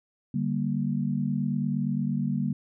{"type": "chord", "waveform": "sine", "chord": "G minor", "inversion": "second", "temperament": "just", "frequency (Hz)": [147, 196, 235.2], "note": ["D3", "G3", "Bb3"], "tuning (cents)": [2, 0, 16], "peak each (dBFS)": -29, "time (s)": [0.34, 2.53], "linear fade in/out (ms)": 5, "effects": []}